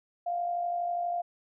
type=tone with amplitude modulation; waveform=sine; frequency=698.5 Hz; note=F5; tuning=in tune; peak=-26 dBFS; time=0.26-1.22 s; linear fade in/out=10 ms; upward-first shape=sine; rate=52.3 Hz; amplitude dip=45%; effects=none